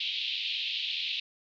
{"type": "band-pass noise", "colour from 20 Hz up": "white", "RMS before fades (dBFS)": -33, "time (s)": [0, 1.2], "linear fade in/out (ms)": 5, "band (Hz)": [2600, 3900], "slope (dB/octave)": 48, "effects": []}